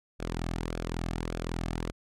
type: tone with flanger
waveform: sawtooth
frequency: 41.84 Hz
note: E1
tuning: 27 cents sharp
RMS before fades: -34 dBFS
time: 0.19-1.92 s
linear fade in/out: 20 ms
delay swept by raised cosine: 1 to 2.1 ms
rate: 1.7 Hz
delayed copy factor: -0.55
effects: low-pass 9000 Hz 12 dB/octave